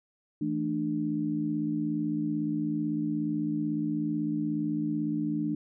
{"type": "tone cluster", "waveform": "sine", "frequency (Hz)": [163.2, 219.4, 297.1], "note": ["E3", "A3", "D4"], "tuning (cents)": [-17, -5, 20], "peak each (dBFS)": [-34, -33, -29], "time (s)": [0.41, 5.55], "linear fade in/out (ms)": 5, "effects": []}